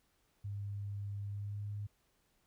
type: tone with pitch glide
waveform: sine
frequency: 101.1 to 102.99 Hz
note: G#2 to G#2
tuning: -46 to -14 cents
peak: -38 dBFS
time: 0.44-1.87 s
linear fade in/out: 10 ms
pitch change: +32 cents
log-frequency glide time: 1.27-1.67 s
effects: pink hiss -75 dBFS RMS until 2.46 s